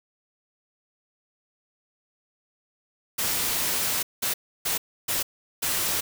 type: noise bursts at uneven times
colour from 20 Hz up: white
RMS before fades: -26 dBFS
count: 5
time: 3.18-4.03 / 4.22-4.34 / 4.65-4.78 / 5.08-5.23 / 5.62-6.01 s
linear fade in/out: 10 ms
effects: none